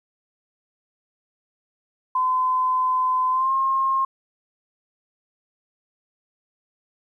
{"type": "tone with pitch glide", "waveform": "sine", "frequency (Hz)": [1022, 1069.1], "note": ["C6", "C6"], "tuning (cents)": [-41, 37], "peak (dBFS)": -18, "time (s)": [2.15, 4.05], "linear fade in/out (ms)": 5, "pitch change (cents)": 78, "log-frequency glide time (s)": [3.31, 3.52], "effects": ["10-bit"]}